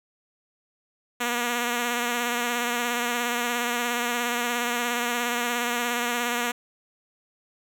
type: tone with vibrato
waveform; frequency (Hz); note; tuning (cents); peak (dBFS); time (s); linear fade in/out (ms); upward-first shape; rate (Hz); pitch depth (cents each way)
5% pulse; 240.1; B3; -49; -13; 1.2-6.52; 10; triangle; 17; 35
effects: none